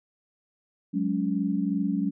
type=chord; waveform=sine; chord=F# suspended second; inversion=none; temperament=equal with one note detuned; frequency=185 / 207.7 / 281.1 Hz; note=F#3 / G#3 / C#4; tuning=0 / 0 / +24 cents; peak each=-28 dBFS; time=0.93-2.11 s; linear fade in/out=20 ms; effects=none